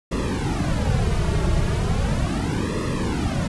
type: noise with flanger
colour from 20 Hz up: brown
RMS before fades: -22 dBFS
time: 0.11-3.48 s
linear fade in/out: 10 ms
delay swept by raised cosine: 1.3 to 4 ms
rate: 0.37 Hz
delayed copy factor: -1
effects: resampled to 24000 Hz